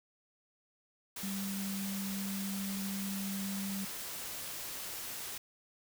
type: tone in noise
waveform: sine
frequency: 196 Hz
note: G3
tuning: in tune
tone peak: -36 dBFS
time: 1.23-3.85 s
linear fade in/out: 5 ms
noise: white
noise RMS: -42 dBFS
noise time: 1.16-5.38 s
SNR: +3 dB
effects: none